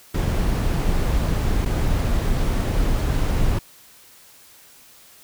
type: noise with dropouts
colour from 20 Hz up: brown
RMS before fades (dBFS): -20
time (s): 0.14-3.59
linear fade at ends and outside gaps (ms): 5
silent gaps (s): 1.65-1.658
effects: white hiss -49 dBFS RMS until 5.23 s